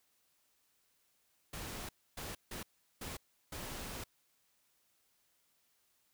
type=noise bursts at uneven times; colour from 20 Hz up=pink; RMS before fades=-44 dBFS; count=5; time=1.53-1.89 / 2.17-2.35 / 2.51-2.63 / 3.01-3.17 / 3.52-4.04 s; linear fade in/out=5 ms; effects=white hiss -75 dBFS RMS until 6.13 s